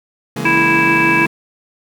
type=chord; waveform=30% pulse; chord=A# half-diminished seventh; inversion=first; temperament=just; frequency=139.85 / 167.82 / 209.8 / 233.1 Hz; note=C#3 / E3 / G#3 / A#3; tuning=+16 / +31 / +18 / 0 cents; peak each=-23 dBFS; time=0.36-1.27 s; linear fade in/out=5 ms
type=harmonic tone; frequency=329.5 Hz; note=E4; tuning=1 cent flat; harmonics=1 / 3 / 5 / 7 / 8; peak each=-17 / -17 / -17 / -17 / -17 dBFS; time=0.45-1.26 s; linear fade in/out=5 ms
effects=none

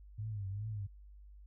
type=tone with vibrato; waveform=sine; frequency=102.8 Hz; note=G#2; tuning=17 cents flat; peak=-37 dBFS; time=0.18-0.87 s; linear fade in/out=10 ms; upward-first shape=triangle; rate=2.5 Hz; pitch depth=140 cents each way; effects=added 50 Hz sine -52 dBFS peak until 1.46 s

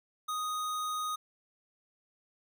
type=tone; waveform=square; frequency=1244.5 Hz; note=D#6; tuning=in tune; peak=-33 dBFS; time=0.28-1.16 s; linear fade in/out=10 ms; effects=none

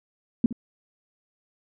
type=tone with echo; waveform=sine; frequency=235.1 Hz; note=A#3; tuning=15 cents sharp; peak=-14 dBFS; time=0.44-0.46 s; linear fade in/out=2 ms; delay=67 ms; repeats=1; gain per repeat=-14 dB; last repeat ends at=0.527 s; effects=none

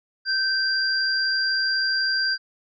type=tone pair together; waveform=sine; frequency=1553 / 4763 Hz; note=G6 / D8; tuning=-17 / +24 cents; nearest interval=octave + perfect fifth; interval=1941 cents; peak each=-23 dBFS; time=0.25-2.38 s; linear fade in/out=50 ms; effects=none

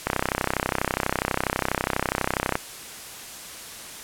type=click train; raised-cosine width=0.5 ms; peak=-6 dBFS; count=81; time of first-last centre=0.07-2.554 s; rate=32.2 Hz; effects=white hiss -39 dBFS RMS until 4.03 s + low-pass 12000 Hz 12 dB/octave

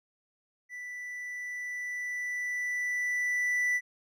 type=tone with level ramp; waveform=triangle; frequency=1975.5 Hz; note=B6; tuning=in tune; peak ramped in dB=-37 to -23 dBFS; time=0.69-3.81 s; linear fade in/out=50 ms; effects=none

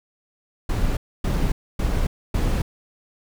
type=noise bursts; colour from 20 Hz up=brown; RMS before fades=-21 dBFS; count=4; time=0.69-2.62 s; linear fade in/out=5 ms; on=280 ms; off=270 ms; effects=none

